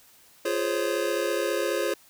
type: chord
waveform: square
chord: Db major seventh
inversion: first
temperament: just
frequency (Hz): 346.5 / 415.8 / 519.7 / 554.4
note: F4 / Ab4 / C5 / Db5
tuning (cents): -14 / +2 / -12 / 0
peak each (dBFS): -31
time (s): 0.45-1.94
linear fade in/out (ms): 5
effects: white hiss -56 dBFS RMS until 2.09 s